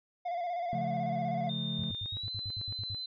triangle tone with vibrato, 698.5 Hz, F5, in tune, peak -30 dBFS, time 0.25-1.5 s, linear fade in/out 10 ms, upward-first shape square, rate 16 Hz, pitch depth 43 cents each way
triangle chord, Db augmented, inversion none, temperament just, 138.59 / 173.24 / 216.5 Hz, Db3 / F3 / A3, 0 / -14 / -28 cents, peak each -36 dBFS, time 0.73-1.91 s, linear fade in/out 0 ms
sine tone with pitch glide, 3627 to 4048 Hz, A#7 to B7, -48 to +42 cents, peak -36 dBFS, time 1.49-3.06 s, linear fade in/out 5 ms, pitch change +190 cents, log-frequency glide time 2.03-2.3 s
sine tone bursts, 101 Hz, G#2, 48 cents flat, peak -37 dBFS, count 11, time 1.79-2.947 s, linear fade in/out 0 ms, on 47 ms, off 64 ms
effects resampled to 11025 Hz

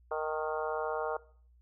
harmonic tone with a mistuned harmonic, 155.56 Hz, D#3, in tune, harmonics 3 / 4 / 5 / 6 / 7 / 8 / 9, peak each -35 / -37 / -39 / -41 / -42 / -43 / -44 dBFS, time 0.11-1.17 s, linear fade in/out 5 ms, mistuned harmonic 6, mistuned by -36 cents, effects noise-tail reverb RT60 0.5 s tail -20 dB re dry + added 60 Hz sine -59 dBFS peak until 1.61 s

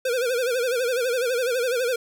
square tone with vibrato, 493.7 Hz, B4, 1 cent flat, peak -22 dBFS, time 0.05-1.96 s, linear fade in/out 5 ms, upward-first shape sine, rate 12 Hz, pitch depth 110 cents each way, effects none

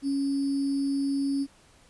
sine tone with sample-and-hold, 277.2 Hz, C#4, in tune, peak -24 dBFS, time 0.02-1.47 s, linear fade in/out 50 ms, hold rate 4900 Hz, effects pink hiss -58 dBFS RMS until 1.89 s + resampled to 24000 Hz

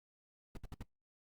brown noise bursts, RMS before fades -43 dBFS, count 4, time 0.55-0.826 s, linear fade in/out 2 ms, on 21 ms, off 64 ms, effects noise-tail reverb RT60 0.1 s tail -19 dB re dry + Opus 48 kbps

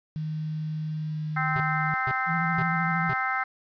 sine tone with pitch glide, 155.56 to 154.13 Hz, D#3 to D#3, 0 to -16 cents, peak -28 dBFS, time 0.16-1.94 s, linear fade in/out 0 ms, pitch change -16 cents, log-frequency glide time 0.85-1.24 s
harmonic tone, 260 Hz, C4, 11 cents flat, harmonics 3 / 4 / 5 / 6 / 7 / 8, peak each -31 / -37 / -29 / -31 / -36 / -32 dBFS, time 1.36-3.44 s, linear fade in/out 10 ms
square tone bursts, 130.81 Hz, C3, in tune, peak -30 dBFS, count 4, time 1.56-3.134 s, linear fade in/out 0 ms, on 41 ms, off 470 ms
sine tone with vibrato, 166.4 Hz, E3, 17 cents sharp, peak -27 dBFS, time 2.26-3.13 s, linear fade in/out 50 ms, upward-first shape square, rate 13 Hz, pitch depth 40 cents each way
effects resampled to 11025 Hz + 9-bit

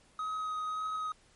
triangle tone with vibrato, 1262 Hz, D#6, 24 cents sharp, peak -31 dBFS, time 0.19-1.12 s, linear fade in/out 2 ms, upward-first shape sine, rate 1.8 Hz, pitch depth 11 cents each way, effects pink hiss -64 dBFS RMS until 1.35 s + MP3 48 kbps

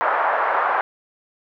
pink band-pass noise, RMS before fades -20 dBFS, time 0.01-0.81 s, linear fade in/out 0 ms, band 660 to 1500 Hz, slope 24 dB/octave, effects none

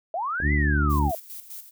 sine linear two-way sweep, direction up then down, 622.3 to 2066 to 622.3 Hz, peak -25 dBFS, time 0.14-1.15 s, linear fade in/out 2 ms, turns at 0.53 s
click, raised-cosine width 2 ms, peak -22 dBFS, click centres 0.402 s
harmonic tone, 73.1 Hz, D2, 7 cents flat, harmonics 1 / 2 / 3 / 4 / 5, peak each -21 / -27 / -31 / -29 / -36 dBFS, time 0.41-1.12 s, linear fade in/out 50 ms
violet noise with tremolo, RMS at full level -38 dBFS, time 0.89-1.71 s, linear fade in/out 20 ms, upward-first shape square, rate 4.9 Hz, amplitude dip 65%
effects none

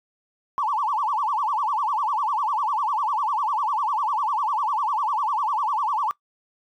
triangle tone with vibrato, 997 Hz, B5, 16 cents sharp, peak -17 dBFS, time 0.58-6.11 s, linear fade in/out 0 ms, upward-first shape sine, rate 10 Hz, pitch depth 290 cents each way, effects noise-tail reverb RT60 0.1 s tail -22 dB re dry + tanh soft clip ceiling -19 dBFS

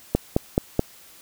click train, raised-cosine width 2 ms, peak -4 dBFS, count 4, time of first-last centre 0.15-0.794 s, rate 4.66 Hz, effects white hiss -49 dBFS RMS until 1.21 s

